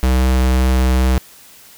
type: tone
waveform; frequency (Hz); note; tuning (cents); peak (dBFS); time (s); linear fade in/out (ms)
square; 64.1; C2; -35; -12; 0.03-1.18; 0
effects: white hiss -43 dBFS RMS until 1.77 s